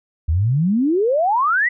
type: exponential sweep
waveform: sine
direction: up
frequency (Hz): 73.42 to 2030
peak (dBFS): -14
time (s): 0.28-1.69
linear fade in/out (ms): 10
effects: none